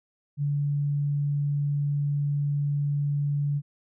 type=tone; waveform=sine; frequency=144.1 Hz; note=D3; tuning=33 cents flat; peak=-23 dBFS; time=0.37-3.62 s; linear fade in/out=50 ms; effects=none